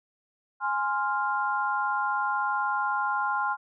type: chord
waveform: sine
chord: F minor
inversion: first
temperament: equal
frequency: 830.6 / 1046.5 / 1396.9 Hz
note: Ab5 / C6 / F6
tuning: 0 / 0 / 0 cents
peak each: -29 dBFS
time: 0.6-3.57 s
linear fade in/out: 50 ms
effects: none